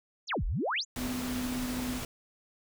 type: exponential two-way sweep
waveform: sine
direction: down then up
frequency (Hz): 7440 to 32.96 to 7440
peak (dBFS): -28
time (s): 0.27-0.85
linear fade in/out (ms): 50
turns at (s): 0.45
type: tone with tremolo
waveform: sine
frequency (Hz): 250.3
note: B3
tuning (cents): +23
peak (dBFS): -31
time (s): 0.96-2.01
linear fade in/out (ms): 50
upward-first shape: sine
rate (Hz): 15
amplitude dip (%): 30
type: noise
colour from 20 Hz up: pink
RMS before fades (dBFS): -38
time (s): 0.96-2.05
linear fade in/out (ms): 2
effects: none